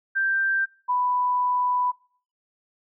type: tone pair in turn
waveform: sine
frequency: 1574 / 991.6 Hz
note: G6 / B5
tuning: +7 / +7 cents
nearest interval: minor sixth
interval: 800 cents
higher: first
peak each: -20 dBFS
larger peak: neither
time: 0.15-0.66 / 0.88-1.92 s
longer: second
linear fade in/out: 20 ms
effects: noise-tail reverb RT60 0.5 s tail -24 dB re dry